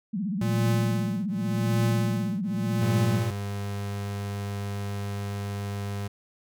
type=tone with vibrato; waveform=sine; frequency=196 Hz; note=G3; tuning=in tune; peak=-26 dBFS; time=0.13-3.2 s; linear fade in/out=10 ms; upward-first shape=sine; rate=16 Hz; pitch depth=220 cents each way
type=tone with tremolo; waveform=square; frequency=116.54 Hz; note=A#2; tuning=in tune; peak=-22 dBFS; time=0.41-3.31 s; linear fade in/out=5 ms; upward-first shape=triangle; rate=0.87 Hz; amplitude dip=100%
type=tone; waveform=35% pulse; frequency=100.8 Hz; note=G2; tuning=49 cents sharp; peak=-28 dBFS; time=2.81-6.08 s; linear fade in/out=10 ms
effects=none